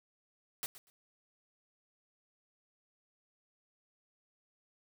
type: noise with echo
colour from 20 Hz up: white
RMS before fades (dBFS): -38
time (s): 0.63-0.66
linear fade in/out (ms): 0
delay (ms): 120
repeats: 2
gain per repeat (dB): -15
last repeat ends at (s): 0.9
effects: none